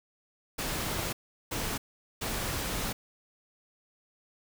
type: noise bursts at uneven times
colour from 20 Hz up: pink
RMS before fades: -33 dBFS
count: 3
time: 0.58-1.13 / 1.51-1.78 / 2.21-2.93 s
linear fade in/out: 10 ms
effects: none